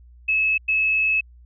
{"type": "tone bursts at uneven times", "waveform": "sine", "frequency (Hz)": 2591, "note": "E7", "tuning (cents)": -30, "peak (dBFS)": -17, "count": 2, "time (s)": [[0.28, 0.58], [0.68, 1.21]], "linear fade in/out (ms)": 10, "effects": ["added 60 Hz sine -45 dBFS peak until 1.45 s"]}